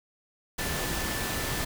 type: tone in noise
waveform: sine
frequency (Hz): 1760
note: A6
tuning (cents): 0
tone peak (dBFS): -39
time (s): 0.58-1.65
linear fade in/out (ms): 10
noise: pink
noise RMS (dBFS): -31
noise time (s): 0.58-1.65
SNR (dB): -11
effects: none